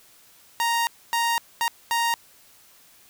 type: tone bursts at uneven times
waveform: sawtooth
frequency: 932.3 Hz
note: A#5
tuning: in tune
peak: -17 dBFS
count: 4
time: 0.6-0.87 / 1.13-1.38 / 1.61-1.68 / 1.91-2.14 s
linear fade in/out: 0 ms
effects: white hiss -54 dBFS RMS until 3.09 s